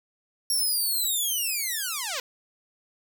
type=linear sweep; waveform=5% pulse; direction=down; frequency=5588 to 470.2 Hz; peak=-17 dBFS; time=0.5-2.2 s; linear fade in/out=2 ms; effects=none